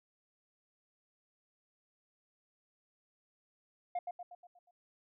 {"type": "tone with echo", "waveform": "sine", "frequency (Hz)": 709, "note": "F5", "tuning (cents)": 26, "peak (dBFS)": -30, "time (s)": [3.95, 3.99], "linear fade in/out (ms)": 5, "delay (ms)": 120, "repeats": 6, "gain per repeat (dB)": -6, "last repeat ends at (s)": 4.71, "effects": ["tanh soft clip ceiling -32 dBFS"]}